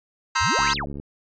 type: chord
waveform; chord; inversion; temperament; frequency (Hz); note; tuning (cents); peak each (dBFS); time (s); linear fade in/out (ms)
sawtooth; C dominant seventh; third; just; 941.9 / 1046.5 / 1308.1 / 1569.8; Bb5 / C6 / E6 / G6; +18 / 0 / -14 / +2; -21; 0.35-0.74; 10
type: exponential two-way sweep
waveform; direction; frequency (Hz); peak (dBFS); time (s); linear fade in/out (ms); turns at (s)
sine; up then down; 62.7 to 5350 to 472; -26; 0.4-0.86; 20; 0.74
type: click train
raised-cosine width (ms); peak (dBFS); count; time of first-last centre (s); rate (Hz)
3; -22; 30; 0.59-0.999; 70.9
effects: resampled to 16000 Hz